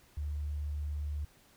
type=tone; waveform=sine; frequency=73.8 Hz; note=D2; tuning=9 cents sharp; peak=-33 dBFS; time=0.17-1.25 s; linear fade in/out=5 ms; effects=pink hiss -63 dBFS RMS until 1.56 s